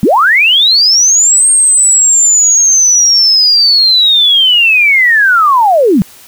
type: linear two-way sweep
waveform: sine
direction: up then down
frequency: 164.3 to 8600 to 164.3 Hz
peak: -4 dBFS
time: 0.03-6.02 s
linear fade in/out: 0 ms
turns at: 1.49 s
effects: white hiss -37 dBFS RMS until 6.27 s